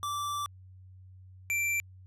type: tone pair in turn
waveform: square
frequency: 1167 / 2349 Hz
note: D6 / D7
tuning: -11 / 0 cents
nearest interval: octave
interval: 1211 cents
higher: second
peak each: -32 / -28 dBFS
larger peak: second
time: 0.03-0.46 / 1.5-1.8 s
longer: first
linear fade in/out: 0 ms
effects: added 93 Hz sine -49 dBFS peak until 2.06 s + resampled to 32000 Hz